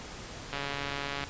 click train, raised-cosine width 0.3 ms, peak -18 dBFS, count 101, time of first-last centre 0.53-1.239 s, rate 141 Hz, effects pink hiss -43 dBFS RMS until 1.29 s + resampled to 16000 Hz

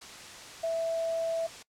sine tone in noise, 659.3 Hz, E5, in tune, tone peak -27 dBFS, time 0.63-1.47 s, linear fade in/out 10 ms, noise white, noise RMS -45 dBFS, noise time 0.01-1.63 s, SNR +15 dB, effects noise-tail reverb RT60 0.1 s tail -21 dB re dry + low-pass 7000 Hz 12 dB/octave

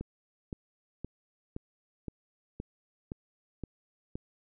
click train, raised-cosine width 3 ms, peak -24 dBFS, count 9, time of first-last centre 0.01-4.155 s, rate 1.93 Hz, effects none

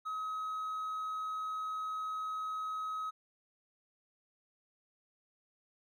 triangle tone, 1273 Hz, D#6, 39 cents sharp, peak -33 dBFS, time 0.05-3.11 s, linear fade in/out 20 ms, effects tanh soft clip ceiling -29 dBFS

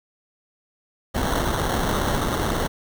pink noise with sample-and-hold, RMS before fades -23 dBFS, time 1.14-2.68 s, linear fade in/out 20 ms, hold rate 2450 Hz, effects none

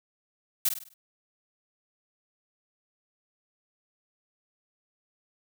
blue noise with echo, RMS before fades -24 dBFS, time 0.65-0.69 s, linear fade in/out 5 ms, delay 50 ms, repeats 5, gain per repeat -7 dB, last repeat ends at 0.94 s, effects none

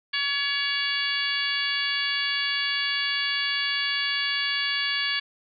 harmonic tone, 565 Hz, C#5, 33 cents sharp, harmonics 2 / 3 / 4 / 5 / 6 / 7 / 8, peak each -38 / -29 / -31 / -31 / -30 / -40 / -31 dBFS, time 0.13-5.2 s, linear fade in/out 10 ms, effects none

